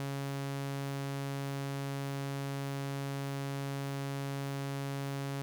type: tone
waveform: sawtooth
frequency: 138.59 Hz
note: C#3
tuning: in tune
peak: -31 dBFS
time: 0-5.42 s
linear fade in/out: 0 ms
effects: none